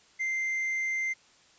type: tone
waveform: triangle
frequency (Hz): 2087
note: C7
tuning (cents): -5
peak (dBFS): -26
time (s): 0.19-1.14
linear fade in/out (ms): 20
effects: white hiss -60 dBFS RMS until 1.58 s + resampled to 16000 Hz